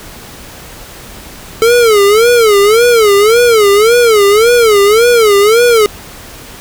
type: tone with vibrato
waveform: square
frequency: 440 Hz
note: A4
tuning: in tune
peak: -5 dBFS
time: 1.62-5.86 s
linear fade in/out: 0 ms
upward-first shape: sine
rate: 1.8 Hz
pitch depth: 170 cents each way
effects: pink hiss -31 dBFS RMS until 6.6 s